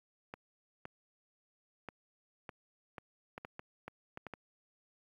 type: clicks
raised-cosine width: 0.5 ms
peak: -28 dBFS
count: 12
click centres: 0.339 / 0.854 / 1.887 / 2.492 / 2.982 / 3.379 / 3.449 / 3.594 / 3.88 / 4.174 / 4.267 / 4.337 s
effects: high-pass 80 Hz 12 dB/octave + 11-bit